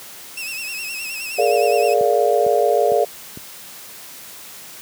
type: tone with vibrato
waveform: sawtooth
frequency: 2637 Hz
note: E7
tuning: in tune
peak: -23 dBFS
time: 0.37-1.94 s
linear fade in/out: 5 ms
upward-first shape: sine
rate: 9.6 Hz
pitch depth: 75 cents each way
type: chord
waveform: sine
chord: Bb dominant seventh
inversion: third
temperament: just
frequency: 419.5 / 466.2 / 582.7 / 699.2 Hz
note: Ab4 / Bb4 / D5 / F5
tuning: +17 / 0 / -14 / +2 cents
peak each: -19 dBFS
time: 1.38-3.05 s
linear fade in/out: 10 ms
type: click train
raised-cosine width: 3 ms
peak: -20 dBFS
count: 4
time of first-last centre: 2.01-3.374 s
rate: 2.2 Hz
effects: white hiss -38 dBFS RMS until 4.81 s + high-pass 100 Hz 12 dB/octave